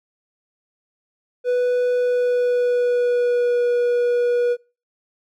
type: tone with pitch glide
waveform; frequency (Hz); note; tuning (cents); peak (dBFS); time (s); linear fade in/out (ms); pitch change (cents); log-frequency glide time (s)
triangle; 493.9 to 484; B4 to B4; 0 to -35; -14; 1.44-4.57; 50; -35; 1.93-3.64
effects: noise-tail reverb RT60 0.3 s tail -22 dB re dry